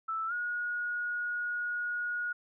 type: tone with pitch glide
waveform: sine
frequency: 1318.5 to 1446.2 Hz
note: E6 to F#6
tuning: 0 to -40 cents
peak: -31 dBFS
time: 0.08-2.33 s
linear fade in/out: 10 ms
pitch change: +160 cents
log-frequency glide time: 0.27-0.33 s
effects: none